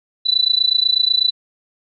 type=tone with amplitude modulation; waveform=sine; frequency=3980 Hz; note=B7; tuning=13 cents sharp; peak=-9 dBFS; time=0.25-1.31 s; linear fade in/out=20 ms; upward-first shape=sine; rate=28.1 Hz; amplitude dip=95%; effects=none